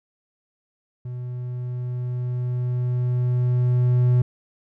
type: tone with level ramp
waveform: triangle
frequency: 123.9 Hz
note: B2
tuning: 6 cents sharp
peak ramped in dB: -27 to -12 dBFS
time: 1.05-4.22 s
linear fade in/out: 5 ms
effects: none